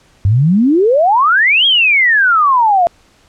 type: exponential two-way sweep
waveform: sine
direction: up then down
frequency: 92.5 to 3322 to 671 Hz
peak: -7 dBFS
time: 0.25-2.87 s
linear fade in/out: 0 ms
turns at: 1.66 s
effects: pink hiss -50 dBFS RMS until 3.28 s + low-pass 8000 Hz 12 dB/octave